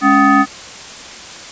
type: tone with frequency modulation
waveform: sine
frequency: 767 Hz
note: G5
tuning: 38 cents flat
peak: -7 dBFS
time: 0.01-0.46 s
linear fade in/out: 50 ms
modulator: 488 Hz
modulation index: 1.8
effects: white hiss -32 dBFS RMS until 1.51 s + resampled to 16000 Hz